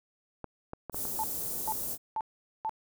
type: clicks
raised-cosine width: 1 ms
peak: -24 dBFS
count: 5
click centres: 0.443 / 0.734 / 0.897 / 0.945 / 1.053 s
type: band-stop noise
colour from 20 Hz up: white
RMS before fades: -35 dBFS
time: 0.92-1.98 s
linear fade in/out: 50 ms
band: 570 to 9100 Hz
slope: 12 dB/octave
type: tone bursts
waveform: sine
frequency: 880 Hz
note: A5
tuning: in tune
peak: -29 dBFS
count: 4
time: 1.19-2.694 s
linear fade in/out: 0 ms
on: 46 ms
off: 440 ms
effects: none